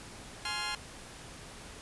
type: chord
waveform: 15% pulse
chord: F minor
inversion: first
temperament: just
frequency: 838.1 / 1047.7 / 1396.9 Hz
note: Ab5 / C6 / F6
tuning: +16 / +2 / 0 cents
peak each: -32 dBFS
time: 0.45-0.75 s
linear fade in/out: 2 ms
effects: pink hiss -48 dBFS RMS until 1.81 s + resampled to 24000 Hz